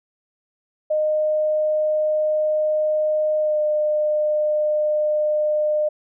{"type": "tone with pitch glide", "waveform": "sine", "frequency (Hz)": [614, 605.5], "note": ["D#5", "D#5"], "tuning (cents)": [-23, -47], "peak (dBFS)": -17, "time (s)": [0.9, 5.89], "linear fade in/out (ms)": 10, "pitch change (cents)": -24, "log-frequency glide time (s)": [3.4, 3.59], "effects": []}